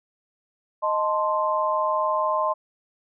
sine chord, A diminished, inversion second, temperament equal, 622.3 / 880 / 1046.5 Hz, Eb5 / A5 / C6, 0 / 0 / 0 cents, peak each -25 / -28 / -23 dBFS, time 0.82-2.54 s, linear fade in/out 20 ms, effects none

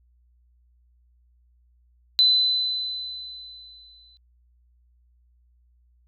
sine tone with exponential decay, 4019 Hz, B7, 30 cents sharp, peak -13 dBFS, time 2.19-4.17 s, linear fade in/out 0 ms, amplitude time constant 430 ms, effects added 60 Hz sine -58 dBFS peak until 6.07 s

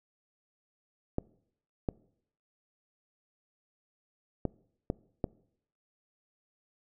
clicks, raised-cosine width 2 ms, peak -16 dBFS, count 5, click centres 1.184 / 1.888 / 4.453 / 4.901 / 5.242 s, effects noise-tail reverb RT60 0.7 s tail -23 dB re dry

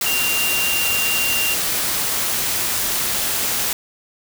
sine tone in noise, 2777 Hz, F7, 10 cents flat, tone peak -20 dBFS, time 0.06-1.54 s, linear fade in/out 2 ms, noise white, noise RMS -21 dBFS, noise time 0.01-3.73 s, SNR -2 dB, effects none

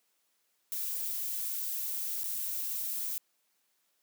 violet noise with dropouts, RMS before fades -35 dBFS, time 0.72-3.18 s, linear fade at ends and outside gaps 0 ms, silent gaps 2.234-2.241 s, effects white hiss -75 dBFS RMS until 4.02 s + high-pass 200 Hz 12 dB/octave

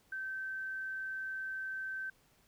sine tone, 1547 Hz, G6, 23 cents flat, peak -37 dBFS, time 0.12-2.1 s, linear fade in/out 5 ms, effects pink hiss -69 dBFS RMS until 2.47 s

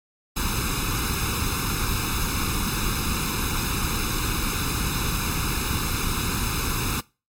pink noise with comb filter, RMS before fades -25 dBFS, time 0.36-7.01 s, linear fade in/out 10 ms, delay 0.78 ms, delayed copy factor +0.9, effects noise-tail reverb RT60 0.3 s tail -22 dB re dry + MP3 64 kbps

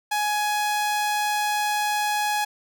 sawtooth tone, 837 Hz, G#5, 13 cents sharp, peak -18 dBFS, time 0.11-2.45 s, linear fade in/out 10 ms, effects none

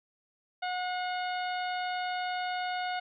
harmonic tone with a mistuned harmonic, 728 Hz, F#5, 28 cents flat, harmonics 1 / 2 / 3 / 4 / 5 / 6, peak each -32 / -38 / -42 / -44 / -46 / -48 dBFS, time 0.62-3 s, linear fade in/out 10 ms, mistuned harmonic 3, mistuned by -25 cents, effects none

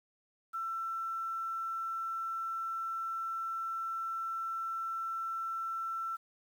sine tone with quantisation, 1340 Hz, E6, 28 cents sharp, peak -34 dBFS, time 0.53-6.17 s, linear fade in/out 20 ms, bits 10, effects none

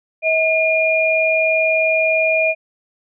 sine tone pair together, 641 / 2421 Hz, E5 / D#7, -49 / -48 cents, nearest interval octave + major seventh, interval 2301 cents, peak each -16 dBFS, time 0.22-2.55 s, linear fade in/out 50 ms, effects none

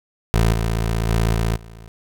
20% pulse tone with level steps, 56 Hz, A1, 31 cents sharp, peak -9 / -14 / -11 / -13 / -33 dBFS, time 0.34-1.88 s, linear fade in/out 0 ms, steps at 0.52 / 1.08 / 1.33 / 1.55 s, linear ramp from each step 20 ms, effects none

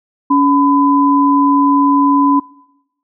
sine tone pair together, 281.8 / 1005 Hz, C#4 / B5, +29 / +30 cents, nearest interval octave + minor seventh, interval 2201 cents, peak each -10 / -11 dBFS, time 0.3-2.4 s, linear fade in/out 10 ms, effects noise-tail reverb RT60 1.0 s tail -26 dB re dry

